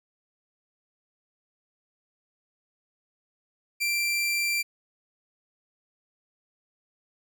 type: tone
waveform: sawtooth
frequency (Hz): 2357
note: D7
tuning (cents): +6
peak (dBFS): -21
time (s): 3.8-4.63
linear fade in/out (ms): 20
effects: none